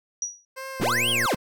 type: tone with exponential decay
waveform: sine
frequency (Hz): 5800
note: F#8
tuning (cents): -35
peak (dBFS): -22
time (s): 0.22-0.45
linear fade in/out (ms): 2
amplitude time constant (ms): 48
type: tone with vibrato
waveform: 15% pulse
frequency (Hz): 523.3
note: C5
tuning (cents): 0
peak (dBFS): -27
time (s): 0.56-1.36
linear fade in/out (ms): 20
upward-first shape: sine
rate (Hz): 2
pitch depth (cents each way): 32
type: click train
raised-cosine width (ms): 2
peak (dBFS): -21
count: 55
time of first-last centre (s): 0.8-1.258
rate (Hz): 118
type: linear two-way sweep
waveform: square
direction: up then down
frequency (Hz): 93.3 to 3322 to 93.3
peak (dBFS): -22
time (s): 0.81-1.35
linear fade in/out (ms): 5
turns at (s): 1.1
effects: none